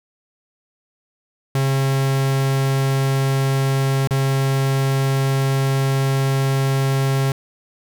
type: tone with dropouts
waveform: 45% pulse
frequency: 135.4 Hz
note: C#3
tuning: 40 cents flat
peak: -16 dBFS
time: 1.55-7.32 s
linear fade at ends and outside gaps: 2 ms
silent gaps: 4.074-4.108 s
effects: none